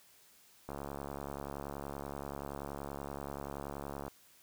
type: click train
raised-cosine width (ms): 1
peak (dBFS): -27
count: 240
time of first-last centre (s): 0.69-4.08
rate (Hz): 70.5
effects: white hiss -63 dBFS RMS until 4.42 s